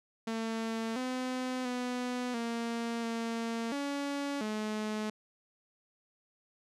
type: tone with pitch steps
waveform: sawtooth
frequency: 225.2 / 255.1 / 248.1 / 232.5 / 229.6 / 282.9 / 214.3 Hz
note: A3 / C4 / B3 / A#3 / A#3 / C#4 / A3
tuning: +40 / -44 / +8 / -4 / -26 / +35 / -45 cents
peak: -29 dBFS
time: 0.27-5.1 s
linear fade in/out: 5 ms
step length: 690 ms
effects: low-pass 8000 Hz 12 dB/octave